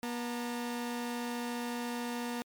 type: tone pair together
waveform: sawtooth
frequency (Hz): 240.9 / 909.5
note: B3 / A#5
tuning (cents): -43 / -43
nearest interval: octave + major seventh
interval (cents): 2300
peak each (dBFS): -31 / -39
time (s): 0.03-2.42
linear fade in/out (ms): 0
effects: MP3 96 kbps